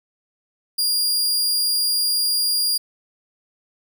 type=tone; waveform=sawtooth; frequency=4822 Hz; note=D8; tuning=45 cents sharp; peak=-15 dBFS; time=0.78-2.78 s; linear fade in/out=10 ms; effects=none